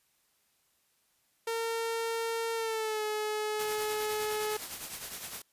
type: tone with pitch glide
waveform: sawtooth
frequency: 456.9 to 426.3 Hz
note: A#4 to G#4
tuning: -35 to +45 cents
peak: -27 dBFS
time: 1.47-4.57 s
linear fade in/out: 5 ms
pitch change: -120 cents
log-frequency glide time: 2.54-3.03 s
type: noise with tremolo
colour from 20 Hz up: white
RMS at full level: -38 dBFS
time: 3.59-5.42 s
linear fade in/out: 5 ms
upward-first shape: triangle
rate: 9.8 Hz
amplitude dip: 60%
effects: white hiss -72 dBFS RMS until 5.52 s + resampled to 32000 Hz